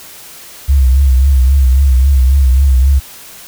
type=tone with vibrato; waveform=sine; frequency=66.4 Hz; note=C2; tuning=26 cents sharp; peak=-5 dBFS; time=0.68-3 s; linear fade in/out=20 ms; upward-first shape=triangle; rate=3.7 Hz; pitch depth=110 cents each way; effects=white hiss -34 dBFS RMS until 3.47 s